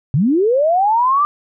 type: linear sweep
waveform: sine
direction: up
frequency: 120 to 1199 Hz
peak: -11 dBFS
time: 0.14-1.25 s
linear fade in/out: 0 ms
effects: none